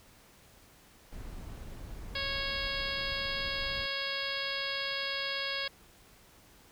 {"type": "noise", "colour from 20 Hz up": "brown", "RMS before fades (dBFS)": -43, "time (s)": [1.12, 3.86], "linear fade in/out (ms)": 5}
{"type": "harmonic tone", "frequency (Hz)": 551, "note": "C#5", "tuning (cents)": -11, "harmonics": [1, 2, 3, 4, 5, 6, 7, 8, 9], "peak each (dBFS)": [-42, -44, -39, -40, -42, -39, -43, -41, -42], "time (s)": [2.15, 5.68], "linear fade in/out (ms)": 5}
{"effects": ["pink hiss -59 dBFS RMS until 6.71 s"]}